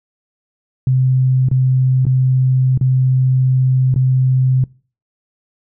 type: tone with dropouts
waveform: sine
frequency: 129.6 Hz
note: C3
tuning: 16 cents flat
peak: -10 dBFS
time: 0.87-4.64 s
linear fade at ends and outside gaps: 2 ms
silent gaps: 1.487-1.513 / 2.053-2.066 / 2.776-2.811 / 3.942-3.96 s
effects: noise-tail reverb RT60 0.4 s tail -24 dB re dry